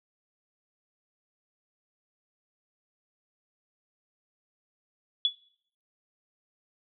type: tone with exponential decay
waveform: sine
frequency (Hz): 3406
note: G#7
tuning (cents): +43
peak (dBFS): -17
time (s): 5.25-5.34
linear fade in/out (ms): 1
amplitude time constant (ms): 19
effects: noise-tail reverb RT60 0.6 s tail -21 dB re dry